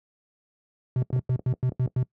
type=tone bursts; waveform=triangle; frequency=127.2 Hz; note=C3; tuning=48 cents flat; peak=-18 dBFS; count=7; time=0.96-2.029 s; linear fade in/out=2 ms; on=67 ms; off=100 ms
type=clicks; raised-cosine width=2 ms; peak=-22 dBFS; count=8; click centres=1.02 / 1.104 / 1.163 / 1.294 / 1.394 / 1.538 / 1.721 / 1.876 s
effects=noise-tail reverb RT60 0.1 s tail -21 dB re dry + high-pass 80 Hz 12 dB/octave